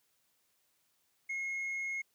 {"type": "tone with tanh clipping", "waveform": "sine", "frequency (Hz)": 2161, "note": "C#7", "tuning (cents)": -45, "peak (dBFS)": -35, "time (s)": [1.29, 2.02], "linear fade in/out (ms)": 10, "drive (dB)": 2, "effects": ["white hiss -75 dBFS RMS until 2.14 s", "high-pass 60 Hz 12 dB/octave"]}